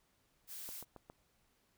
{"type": "noise", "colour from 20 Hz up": "blue", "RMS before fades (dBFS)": -47, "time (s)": [0.47, 0.85], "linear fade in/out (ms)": 50}
{"type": "click train", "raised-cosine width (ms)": 1, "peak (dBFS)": -37, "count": 4, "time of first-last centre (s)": [0.69, 1.099], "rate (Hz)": 7.33}
{"effects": ["pink hiss -75 dBFS RMS until 1.77 s"]}